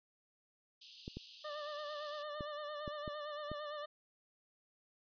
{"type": "high-pass noise", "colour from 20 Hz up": "white", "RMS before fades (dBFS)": -48, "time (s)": [0.81, 2.23], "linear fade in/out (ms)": 10, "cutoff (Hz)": 2700, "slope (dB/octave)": 96}
{"type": "clicks", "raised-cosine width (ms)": 3, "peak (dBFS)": -30, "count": 6, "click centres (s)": [1.079, 1.17, 2.408, 2.878, 3.078, 3.516]}
{"type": "tone with vibrato", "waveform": "25% pulse", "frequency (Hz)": 595, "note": "D5", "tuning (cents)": 22, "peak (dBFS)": -38, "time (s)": [1.44, 3.86], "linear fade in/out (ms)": 10, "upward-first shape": "sine", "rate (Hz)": 8.8, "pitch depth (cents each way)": 42}
{"effects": ["resampled to 11025 Hz"]}